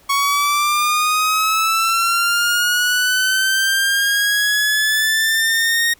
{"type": "linear sweep", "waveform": "sawtooth", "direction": "up", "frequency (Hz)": [1108.7, 1864.7], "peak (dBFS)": -11, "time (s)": [0.09, 5.94], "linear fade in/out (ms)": 10, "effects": ["pink hiss -51 dBFS RMS until 5.99 s"]}